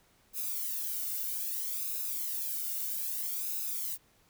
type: noise with flanger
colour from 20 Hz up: violet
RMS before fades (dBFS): -35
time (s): 0.33-3.98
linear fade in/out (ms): 50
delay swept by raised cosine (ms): 0.77 to 1.4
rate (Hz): 0.62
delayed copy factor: +0.9
effects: pink hiss -66 dBFS RMS until 4.29 s